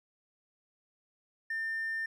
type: tone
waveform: triangle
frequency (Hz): 1800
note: A6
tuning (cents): +39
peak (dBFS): -29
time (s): 1.5-2.06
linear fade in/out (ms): 5
effects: tanh soft clip ceiling -28 dBFS